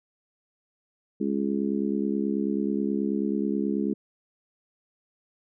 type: harmonic tone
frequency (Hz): 69.3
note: C#2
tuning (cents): 0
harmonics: 3 / 4 / 5 / 6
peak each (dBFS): -27 / -29 / -31 / -33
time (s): 1.2-3.94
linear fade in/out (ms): 10
effects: none